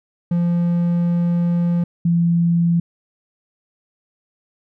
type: tone pair in turn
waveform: triangle / sine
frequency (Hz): 172.7 / 170.03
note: F3 / F3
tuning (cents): -19 / -46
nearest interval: unison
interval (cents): 27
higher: first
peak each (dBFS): -13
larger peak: neither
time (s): 0.31-1.84 / 2.05-2.8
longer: first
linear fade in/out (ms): 5
effects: none